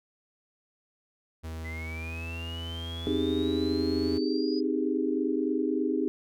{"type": "tone with pitch glide", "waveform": "45% pulse", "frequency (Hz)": [80.5, 83.19], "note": ["E2", "E2"], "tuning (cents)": [-41, 16], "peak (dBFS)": -35, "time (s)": [1.43, 4.19], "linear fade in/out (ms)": 20, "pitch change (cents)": 57, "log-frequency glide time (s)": [1.98, 2.25]}
{"type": "linear sweep", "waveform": "sine", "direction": "up", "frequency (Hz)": [2003, 4978], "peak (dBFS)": -39, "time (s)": [1.64, 4.61], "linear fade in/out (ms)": 20}
{"type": "chord", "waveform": "sine", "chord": "Ab major seventh", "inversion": "first", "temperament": "equal", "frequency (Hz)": [261.6, 311.1, 392, 415.3], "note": ["C4", "Eb4", "G4", "Ab4"], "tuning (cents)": [0, 0, 0, 0], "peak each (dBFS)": [-30, -29, -32, -33], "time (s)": [3.07, 6.08], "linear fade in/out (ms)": 0}
{"effects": []}